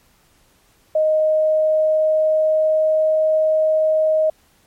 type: tone with pitch glide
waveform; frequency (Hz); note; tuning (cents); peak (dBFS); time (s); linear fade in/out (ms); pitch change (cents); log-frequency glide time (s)
sine; 622.3 to 626.6; D#5 to D#5; 0 to +12; -13; 0.95-4.3; 5; +12; 1.12-3.22
effects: pink hiss -57 dBFS RMS until 4.66 s + MP3 64 kbps